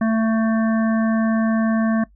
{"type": "harmonic tone", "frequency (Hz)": 222.8, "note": "A3", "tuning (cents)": 22, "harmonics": [1, 3, 5, 7, 8], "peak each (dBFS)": [-16, -26, -30, -33, -34], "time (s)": [0.01, 2.04], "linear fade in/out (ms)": 5, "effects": ["noise-tail reverb RT60 0.1 s tail -20 dB re dry", "added 50 Hz sine -49 dBFS peak until 2.15 s"]}